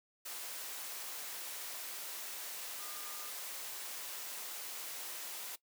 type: tone in noise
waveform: sine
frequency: 1213 Hz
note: D#6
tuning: 44 cents flat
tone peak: -54 dBFS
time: 2.79-3.3 s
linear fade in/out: 10 ms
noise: white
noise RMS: -44 dBFS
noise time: 0.25-5.56 s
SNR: -13 dB
effects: noise-tail reverb RT60 0.1 s tail -19 dB re dry + high-pass 400 Hz 12 dB/octave